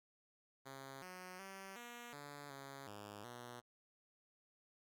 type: tone with pitch steps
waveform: 5% pulse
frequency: 135.5 / 183.1 / 193.4 / 239.3 / 144.1 / 137.8 / 103.2 / 121.1 Hz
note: C#3 / F#3 / G3 / A#3 / D3 / C#3 / G#2 / B2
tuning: -39 / -18 / -23 / +46 / -33 / -10 / -10 / -34 cents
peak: -39 dBFS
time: 0.65-3.61 s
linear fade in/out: 20 ms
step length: 370 ms
effects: Opus 48 kbps